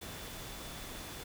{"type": "tone in noise", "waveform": "sine", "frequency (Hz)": 3485, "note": "A7", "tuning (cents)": -17, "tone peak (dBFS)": -55, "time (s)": [0.01, 1.24], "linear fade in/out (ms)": 10, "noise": "pink", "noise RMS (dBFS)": -45, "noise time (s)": [0.01, 1.24], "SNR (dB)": -13, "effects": []}